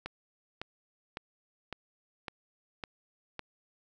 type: click train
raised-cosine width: 0.3 ms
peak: -21 dBFS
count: 7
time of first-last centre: 0.06-3.393 s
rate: 1.8 Hz
effects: none